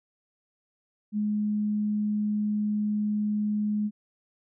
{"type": "tone", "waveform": "sine", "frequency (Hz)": 209.9, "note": "G#3", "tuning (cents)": 19, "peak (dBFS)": -24, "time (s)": [1.12, 3.91], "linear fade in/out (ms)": 50, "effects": []}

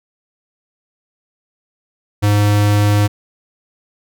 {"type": "tone", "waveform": "square", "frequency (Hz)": 103.4, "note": "G#2", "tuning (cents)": -7, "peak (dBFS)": -11, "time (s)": [2.22, 3.08], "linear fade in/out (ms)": 20, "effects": []}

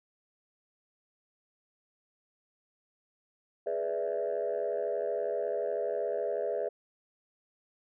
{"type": "chord", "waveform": "sine", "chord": "E dominant seventh", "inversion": "first", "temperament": "equal with one note detuned", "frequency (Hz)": [417.5, 493.9, 587.3, 659.3], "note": ["G#4", "B4", "D5", "E5"], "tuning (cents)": [9, 0, 0, 0], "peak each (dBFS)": -34, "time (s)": [3.66, 6.69], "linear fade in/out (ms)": 10, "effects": ["tanh soft clip ceiling -23 dBFS"]}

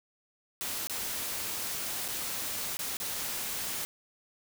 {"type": "noise with dropouts", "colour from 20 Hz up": "white", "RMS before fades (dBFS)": -35, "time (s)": [0.61, 3.85], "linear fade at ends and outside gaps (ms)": 0, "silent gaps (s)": [[0.871, 0.897], [2.08, 2.085], [2.77, 2.791], [2.969, 3.001]], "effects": []}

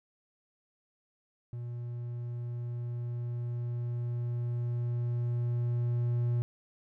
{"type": "tone with level ramp", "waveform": "triangle", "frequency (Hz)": 120, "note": "B2", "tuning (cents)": -49, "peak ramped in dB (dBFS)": [-34, -24], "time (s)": [1.53, 6.42], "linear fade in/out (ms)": 0, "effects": []}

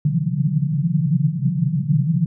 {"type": "band-pass noise", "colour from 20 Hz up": "white", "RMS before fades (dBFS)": -19, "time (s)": [0.05, 2.26], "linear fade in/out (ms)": 2, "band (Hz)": [130, 180], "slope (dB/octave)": 96, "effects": []}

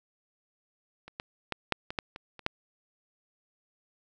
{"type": "clicks", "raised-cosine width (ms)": 0.3, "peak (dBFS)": [-29, -19, -15, -9, -20, -13, -25, -29, -11], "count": 9, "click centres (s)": [1.08, 1.199, 1.523, 1.723, 1.905, 1.988, 2.161, 2.393, 2.464], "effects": []}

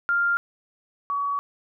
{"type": "tone pair in turn", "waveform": "sine", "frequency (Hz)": [1396.9, 1131.5], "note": ["F6", "C#6"], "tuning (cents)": [0, 35], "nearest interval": "major third", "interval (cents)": 365, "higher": "first", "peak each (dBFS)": [-19, -23], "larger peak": "first", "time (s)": [[0.09, 0.37], [1.1, 1.39]], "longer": "second", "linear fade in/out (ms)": 0, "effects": []}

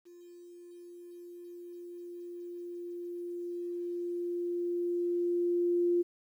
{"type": "tone with level ramp", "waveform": "sine", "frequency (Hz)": 349.2, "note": "F4", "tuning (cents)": 0, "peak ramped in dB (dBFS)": [-50, -24], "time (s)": [0.05, 6.03], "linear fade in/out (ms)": 20, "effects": ["11-bit"]}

